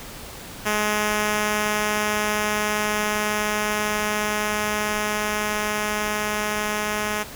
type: tone with level ramp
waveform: 5% pulse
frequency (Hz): 210.9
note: G#3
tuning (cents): +27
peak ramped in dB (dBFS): -9 to -12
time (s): 0.65-7.24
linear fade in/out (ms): 20
effects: pink hiss -38 dBFS RMS until 7.35 s